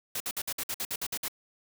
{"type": "noise bursts", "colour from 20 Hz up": "white", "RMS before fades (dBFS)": -33, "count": 11, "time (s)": [0.15, 1.283], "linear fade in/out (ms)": 5, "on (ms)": 53, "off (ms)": 55, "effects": []}